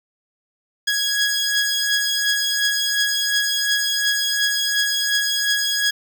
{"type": "beating tone pair", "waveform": "15% pulse", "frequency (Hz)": [1661.2, 1664], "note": ["G#6", "G#6"], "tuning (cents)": [0, 3], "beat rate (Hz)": 2.8, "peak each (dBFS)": [-13, -17], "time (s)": [0.87, 5.91], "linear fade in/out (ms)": 10, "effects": []}